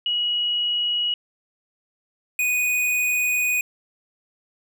sine / square tone pair in turn, 2910 / 2481 Hz, F#7 / D#7, -29 / -6 cents, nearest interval minor third, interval 277 cents, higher first, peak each -20 dBFS, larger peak neither, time 0.06-1.14 / 2.39-3.61 s, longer second, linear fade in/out 2 ms, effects none

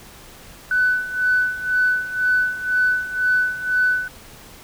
sine tone with tremolo, 1498 Hz, F#6, 21 cents sharp, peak -13 dBFS, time 0.71-4.08 s, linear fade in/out 2 ms, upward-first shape sine, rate 2 Hz, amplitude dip 80%, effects tanh soft clip ceiling -9 dBFS + pink hiss -43 dBFS RMS until 4.63 s

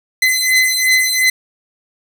sawtooth beating tone pair, 2034 / 2036.8 Hz, C7 / C7, -50 / -47 cents, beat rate 2.8 Hz, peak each -11 dBFS, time 0.22-1.3 s, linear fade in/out 5 ms, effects none

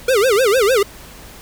square tone with vibrato, 457.7 Hz, A#4, 32 cents flat, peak -12 dBFS, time 0.08-0.83 s, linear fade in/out 5 ms, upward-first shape sine, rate 6.6 Hz, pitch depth 270 cents each way, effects added 50 Hz sine -44 dBFS peak until 1.41 s + pink hiss -39 dBFS RMS until 1.41 s

